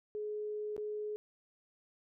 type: tone with dropouts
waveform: sine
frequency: 422.1 Hz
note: G#4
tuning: 28 cents sharp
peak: -36 dBFS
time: 0.15-1.16 s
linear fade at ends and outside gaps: 0 ms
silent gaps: 0.765-0.779 s
effects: none